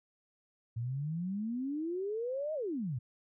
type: exponential two-way sweep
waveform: sine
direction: up then down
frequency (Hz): 112 to 639 to 112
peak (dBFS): -33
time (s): 0.76-2.99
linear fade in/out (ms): 10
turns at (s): 2.54
effects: none

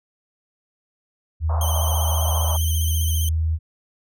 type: tone with pitch glide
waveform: sine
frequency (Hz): 79.6 to 80.11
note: D#2 to E2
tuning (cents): +40 to -49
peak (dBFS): -18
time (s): 1.4-3.59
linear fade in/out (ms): 50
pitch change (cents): +11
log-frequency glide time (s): 2.06-2.42
type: band-pass noise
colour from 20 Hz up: white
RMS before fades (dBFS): -30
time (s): 1.49-2.57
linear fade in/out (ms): 10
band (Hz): 560 to 1100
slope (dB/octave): 48
type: tone with vibrato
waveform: 5% pulse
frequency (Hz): 3119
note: G7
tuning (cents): -9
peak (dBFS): -19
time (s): 1.61-3.29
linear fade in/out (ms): 2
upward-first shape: sine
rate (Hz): 15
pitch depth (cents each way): 49
effects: none

